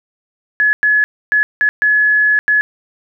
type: tone bursts at uneven times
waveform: sine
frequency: 1701 Hz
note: G#6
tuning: 41 cents sharp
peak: -9 dBFS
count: 6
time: 0.6-0.73 / 0.83-1.04 / 1.32-1.43 / 1.61-1.69 / 1.82-2.39 / 2.48-2.61 s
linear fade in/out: 0 ms
effects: none